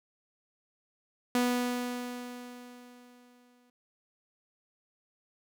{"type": "tone with exponential decay", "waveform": "sawtooth", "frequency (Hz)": 245.8, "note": "B3", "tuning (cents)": -8, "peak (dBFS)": -20, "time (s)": [1.35, 3.7], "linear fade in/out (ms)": 2, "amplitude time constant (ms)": 510, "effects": []}